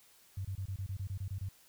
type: tone bursts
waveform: sine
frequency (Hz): 96.3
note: G2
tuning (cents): -30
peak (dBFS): -35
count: 11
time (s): 0.37-1.489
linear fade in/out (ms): 5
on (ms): 79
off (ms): 25
effects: white hiss -63 dBFS RMS until 1.68 s